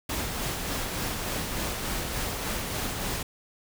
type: noise with tremolo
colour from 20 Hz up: pink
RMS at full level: -30 dBFS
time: 0.09-3.23 s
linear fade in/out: 5 ms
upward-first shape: sine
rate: 3.4 Hz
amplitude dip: 30%
effects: none

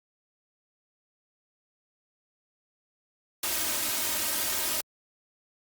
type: noise with comb filter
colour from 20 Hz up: white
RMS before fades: -29 dBFS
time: 3.43-4.81 s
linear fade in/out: 5 ms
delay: 3.2 ms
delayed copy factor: +0.75
effects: high-pass 60 Hz 12 dB/octave + Opus 48 kbps

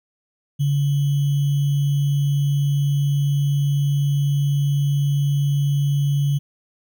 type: tone with sample-and-hold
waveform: sine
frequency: 142.1 Hz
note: C#3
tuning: 43 cents sharp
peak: -16 dBFS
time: 0.59-6.39 s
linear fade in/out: 20 ms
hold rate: 3150 Hz
effects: none

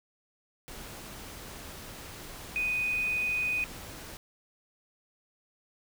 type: tone in noise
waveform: sine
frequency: 2489 Hz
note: D#7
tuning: in tune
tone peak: -27 dBFS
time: 2.56-3.64 s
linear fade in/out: 0 ms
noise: pink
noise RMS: -44 dBFS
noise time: 0.68-4.17 s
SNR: +14 dB
effects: none

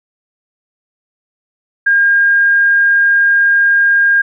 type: tone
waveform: sine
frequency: 1614 Hz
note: G#6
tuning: 50 cents flat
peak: -7 dBFS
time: 1.86-4.22 s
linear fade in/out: 10 ms
effects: none

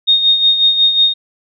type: tone with tremolo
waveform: sine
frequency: 3700 Hz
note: A#7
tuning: 14 cents flat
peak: -6 dBFS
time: 0.07-1.14 s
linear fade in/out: 20 ms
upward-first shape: sine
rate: 5.5 Hz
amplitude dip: 60%
effects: none

